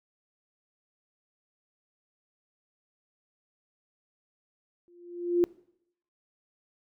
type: tone with exponential growth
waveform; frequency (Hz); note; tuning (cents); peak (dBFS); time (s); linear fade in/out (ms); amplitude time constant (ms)
sine; 348.9; F4; -2; -17; 4.88-5.44; 0; 120
effects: noise-tail reverb RT60 0.7 s tail -22 dB re dry